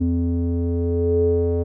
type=tone with low-pass filter sweep; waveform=square; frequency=85.4 Hz; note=F2; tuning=38 cents flat; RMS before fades=-20 dBFS; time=0-1.64 s; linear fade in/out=20 ms; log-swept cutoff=290 to 490 Hz; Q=9.3; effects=none